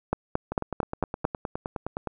two click trains, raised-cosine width 1 ms, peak -16 / -9 dBFS, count 16 / 6, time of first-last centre 0.52-2.073 / 0.13-1.251 s, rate 9.66 / 4.46 Hz, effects none

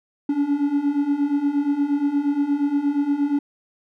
triangle beating tone pair, 280.6 / 289.1 Hz, C#4 / D4, +21 / -27 cents, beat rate 8.5 Hz, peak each -22 / -18 dBFS, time 0.29-3.39 s, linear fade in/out 5 ms, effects none

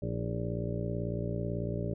harmonic tone with a mistuned harmonic, 58.1 Hz, A#1, 5 cents flat, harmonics 1 / 2 / 3 / 4 / 5 / 6 / 7 / 8 / 9 / 10, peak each -41 / -35 / -37 / -44 / -43 / -47 / -40 / -48 / -51 / -41 dBFS, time 0.02-1.94 s, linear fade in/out 5 ms, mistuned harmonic 5, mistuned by +74 cents, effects none

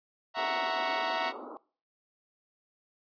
sawtooth chord, F# dominant seventh, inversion third, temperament equal, 659.3 / 740 / 932.3 / 1108.7 Hz, E5 / F#5 / A#5 / C#6, 0 / 0 / 0 / 0 cents, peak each -29 / -31 / -29 / -34 dBFS, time 0.34-1.33 s, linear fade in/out 50 ms
pink band-pass noise, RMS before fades -43 dBFS, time 0.37-1.57 s, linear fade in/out 0 ms, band 240 to 1300 Hz, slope 96 dB/octave
effects noise-tail reverb RT60 0.4 s tail -21 dB re dry + resampled to 11025 Hz

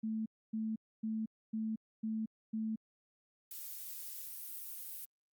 sine tone bursts, 220 Hz, A3, in tune, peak -34 dBFS, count 6, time 0.03-2.76 s, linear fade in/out 10 ms, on 230 ms, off 270 ms
violet noise, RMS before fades -45 dBFS, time 3.51-5.05 s, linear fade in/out 2 ms
effects Opus 48 kbps

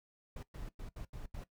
brown noise bursts at uneven times, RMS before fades -44 dBFS, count 6, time 0.36-0.43 / 0.54-0.69 / 0.79-0.89 / 0.96-1.05 / 1.13-1.26 / 1.34-1.44 s, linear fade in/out 5 ms, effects noise-tail reverb RT60 0.1 s tail -17 dB re dry

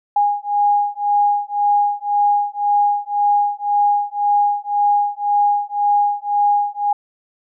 sine beating tone pair, 820 / 821.9 Hz, G#5 / G#5, -22 / -18 cents, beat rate 1.9 Hz, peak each -17 dBFS, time 0.16-6.93 s, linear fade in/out 5 ms, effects none

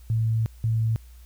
sine tone pair in turn, 112.2 / 112.2 Hz, A2 / A2, +34 / +34 cents, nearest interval unison, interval 0 cents, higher neither, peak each -20 dBFS, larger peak neither, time 0.1-0.46 / 0.64-0.96 s, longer first, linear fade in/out 0 ms, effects added 60 Hz sine -44 dBFS peak until 1.25 s + white hiss -59 dBFS RMS until 1.25 s

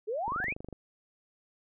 sine exponential sweep, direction up, 399.6 to 2626 Hz, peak -30 dBFS, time 0.07-0.54 s, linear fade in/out 20 ms
click train, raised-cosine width 2 ms, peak -28 dBFS, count 12, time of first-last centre 0.28-0.727 s, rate 24.6 Hz
sine tone with exponential growth, 740 Hz, F#5, in tune, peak -35 dBFS, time 0.32-0.44 s, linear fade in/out 0 ms, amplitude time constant 26 ms
effects none

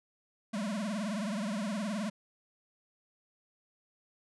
square tone with vibrato, 207.7 Hz, G#3, in tune, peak -33 dBFS, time 0.53-2.1 s, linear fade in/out 10 ms, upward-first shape triangle, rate 19 Hz, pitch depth 200 cents each way, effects resampled to 24000 Hz

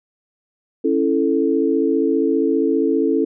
sine chord, A major, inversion first, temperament just, 275 / 330 / 440 Hz, C#4 / E4 / A4, -14 / +2 / 0 cents, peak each -19 dBFS, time 0.84-3.25 s, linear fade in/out 10 ms, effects none

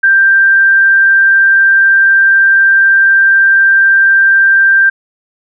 sine tone, 1578 Hz, G6, 11 cents sharp, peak -4 dBFS, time 0.03-4.9 s, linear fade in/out 10 ms, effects none

